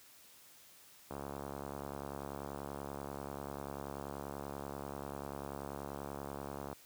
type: click train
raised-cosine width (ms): 1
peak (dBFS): -28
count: 396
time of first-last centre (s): 1.11-6.729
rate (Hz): 70.3
effects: white hiss -60 dBFS RMS until 6.85 s + high-pass 60 Hz 12 dB/octave